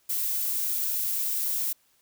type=noise; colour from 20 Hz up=violet; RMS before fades=-28 dBFS; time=0.09-1.73 s; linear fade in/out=10 ms; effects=white hiss -66 dBFS RMS until 2.01 s